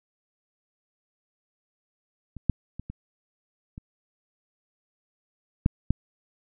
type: clicks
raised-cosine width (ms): 5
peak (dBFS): -26 / -8 / -23 / -23 / -26 / -7 / -8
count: 7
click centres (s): 2.367 / 2.497 / 2.796 / 2.9 / 3.779 / 5.661 / 5.906
effects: none